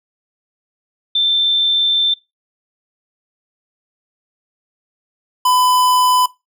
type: tone pair in turn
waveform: sine / square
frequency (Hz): 3557 / 1003.6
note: A7 / B5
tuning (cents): +18 / +28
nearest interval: octave + minor seventh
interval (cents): 2190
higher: first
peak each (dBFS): -12 / -12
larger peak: neither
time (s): 1.15-2.14 / 5.45-6.26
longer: first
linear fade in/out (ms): 5
effects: noise-tail reverb RT60 0.2 s tail -18 dB re dry